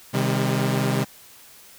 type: chord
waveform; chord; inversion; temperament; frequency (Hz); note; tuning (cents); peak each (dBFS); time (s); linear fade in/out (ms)
sawtooth; C minor; none; equal with one note detuned; 130.81 / 155.56 / 200.6; C3 / Eb3 / G3; 0 / 0 / +40; -19 / -23 / -21; 0.13-1.05; 20
effects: white hiss -48 dBFS RMS until 1.78 s